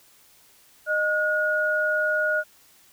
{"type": "tone pair together", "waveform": "sine", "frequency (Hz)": [615, 1445], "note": ["D#5", "F#6"], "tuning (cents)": [-20, -41], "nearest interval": "octave + minor third", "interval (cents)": 1479, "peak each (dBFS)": [-25, -22], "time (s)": [0.86, 2.44], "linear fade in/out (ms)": 50, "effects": ["white hiss -56 dBFS RMS until 2.92 s"]}